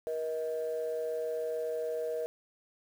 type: tone pair together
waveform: sine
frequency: 476.4 / 632.6 Hz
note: A#4 / D#5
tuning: +38 / +29 cents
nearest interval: perfect fourth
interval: 491 cents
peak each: -32 / -35 dBFS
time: 0.07-2.26 s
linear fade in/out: 0 ms
effects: tanh soft clip ceiling -26 dBFS + 9-bit